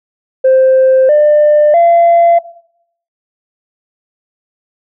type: tone with pitch steps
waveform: sine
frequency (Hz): 523.3 / 597.7 / 682.6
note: C5 / D5 / F5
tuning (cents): 0 / +30 / -40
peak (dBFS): -3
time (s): 0.44-2.39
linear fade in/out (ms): 10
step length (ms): 650
effects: noise-tail reverb RT60 0.7 s tail -18 dB re dry + tanh soft clip ceiling -2 dBFS